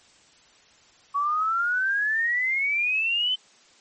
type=exponential sweep; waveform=sine; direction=up; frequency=1122 to 3080 Hz; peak=-21 dBFS; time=1.14-3.36 s; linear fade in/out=20 ms; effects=white hiss -56 dBFS RMS until 3.8 s + MP3 32 kbps